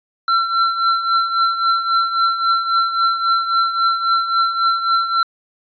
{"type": "tone with tremolo", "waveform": "square", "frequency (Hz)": 1354, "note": "E6", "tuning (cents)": 46, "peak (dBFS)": -12, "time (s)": [0.28, 5.23], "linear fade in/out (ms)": 2, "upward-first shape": "triangle", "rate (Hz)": 3.7, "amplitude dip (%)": 70, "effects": ["resampled to 11025 Hz"]}